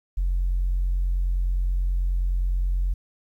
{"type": "tone", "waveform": "sine", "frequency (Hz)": 44.73, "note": "F1", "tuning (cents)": 42, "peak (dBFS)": -19, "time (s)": [0.17, 2.94], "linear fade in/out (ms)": 10, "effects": ["tanh soft clip ceiling -17 dBFS", "10-bit"]}